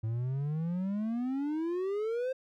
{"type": "exponential sweep", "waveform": "triangle", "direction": "up", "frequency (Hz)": [108.5, 530], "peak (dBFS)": -28, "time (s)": [0.03, 2.33], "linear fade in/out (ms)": 10, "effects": []}